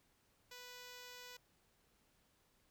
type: tone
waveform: 5% pulse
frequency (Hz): 493.9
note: B4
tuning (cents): 0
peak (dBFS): -40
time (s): 0.51-1.37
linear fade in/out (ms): 5
effects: pink hiss -75 dBFS RMS until 2.7 s